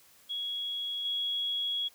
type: tone with level steps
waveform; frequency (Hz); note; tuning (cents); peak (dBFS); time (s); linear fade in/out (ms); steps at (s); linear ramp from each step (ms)
sine; 3331; G#7; +4; -32 / -29; 0.29-1.89; 20; 1.05; 2
effects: white hiss -60 dBFS RMS until 1.94 s